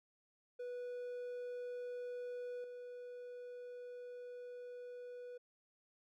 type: tone with level steps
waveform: triangle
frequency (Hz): 491.1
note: B4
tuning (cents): -10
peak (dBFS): -40 / -45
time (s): 0.59-5.38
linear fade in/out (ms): 10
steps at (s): 2.64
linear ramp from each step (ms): 2
effects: none